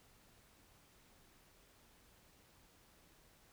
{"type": "silence", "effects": ["pink hiss -67 dBFS RMS until 3.52 s"]}